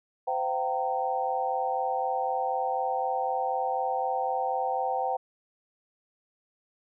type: tone cluster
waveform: sine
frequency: 515 / 688 / 772 / 920 Hz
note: C5 / F5 / G5 / A#5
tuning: -28 / -26 / -27 / -23 cents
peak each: -32 / -35 / -28 / -34 dBFS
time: 0.27-5.17 s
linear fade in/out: 10 ms
effects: none